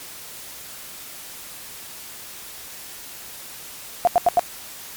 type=tone bursts; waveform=sine; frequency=704 Hz; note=F5; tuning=14 cents sharp; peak=-11 dBFS; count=4; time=4.05-4.394 s; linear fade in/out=0 ms; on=23 ms; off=84 ms; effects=white hiss -38 dBFS RMS until 4.96 s + MP3 96 kbps